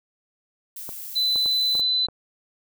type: noise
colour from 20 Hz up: violet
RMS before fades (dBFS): -36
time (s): 0.76-1.81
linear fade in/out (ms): 5
type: clicks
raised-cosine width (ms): 1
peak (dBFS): -23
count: 6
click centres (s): 0.891 / 1.359 / 1.46 / 1.752 / 1.795 / 2.086
type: tone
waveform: sine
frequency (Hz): 4015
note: B7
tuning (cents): +28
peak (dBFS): -19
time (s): 1.15-2.07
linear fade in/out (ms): 20
effects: none